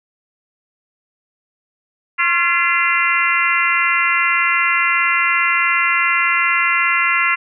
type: harmonic tone with a mistuned harmonic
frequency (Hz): 342.7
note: F4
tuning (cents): -33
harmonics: 3 / 4 / 5 / 6 / 7 / 8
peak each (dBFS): -22 / -20 / -23 / -17 / -23 / -21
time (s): 2.18-7.36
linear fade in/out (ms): 20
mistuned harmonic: 3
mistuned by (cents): +69
effects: none